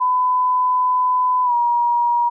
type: tone with pitch glide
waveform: sine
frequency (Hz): 1004 to 953.7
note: B5 to A#5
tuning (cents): +28 to +39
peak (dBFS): -14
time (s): 0-2.3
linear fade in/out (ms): 20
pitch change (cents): -89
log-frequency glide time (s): 1.44-1.54
effects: none